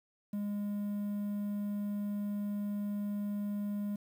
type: tone with quantisation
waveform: triangle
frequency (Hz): 205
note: G#3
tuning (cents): -22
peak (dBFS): -31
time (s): 0.33-3.96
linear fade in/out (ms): 5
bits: 10
effects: none